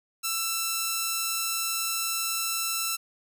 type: tone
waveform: 5% pulse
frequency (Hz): 1334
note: E6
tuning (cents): +20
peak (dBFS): -15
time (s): 0.23-2.97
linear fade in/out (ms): 20
effects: none